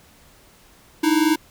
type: tone pair together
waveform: square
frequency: 303.7 / 324.4 Hz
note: D#4 / E4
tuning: -42 / -28 cents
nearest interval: minor second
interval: 114 cents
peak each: -19 dBFS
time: 1.03-1.36 s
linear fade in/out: 10 ms
effects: pink hiss -52 dBFS RMS until 1.5 s